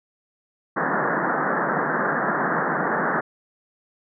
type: band-pass noise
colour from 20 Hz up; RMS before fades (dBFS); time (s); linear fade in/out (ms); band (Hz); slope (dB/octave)
white; -23; 0.76-3.21; 10; 140 to 1800; 96
effects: none